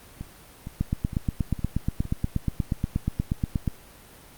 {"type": "two click trains", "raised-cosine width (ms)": 5, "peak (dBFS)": [-11, -21], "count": [25, 5], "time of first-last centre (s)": [[0.81, 3.677], [0.21, 2.053]], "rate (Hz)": [8.37, 2.17], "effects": ["pink hiss -49 dBFS RMS until 4.37 s", "Opus 32 kbps"]}